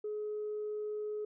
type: tone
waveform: sine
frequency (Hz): 422.6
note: G#4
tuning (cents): +30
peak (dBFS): -34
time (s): 0.04-1.25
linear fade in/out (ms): 5
effects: tanh soft clip ceiling -31 dBFS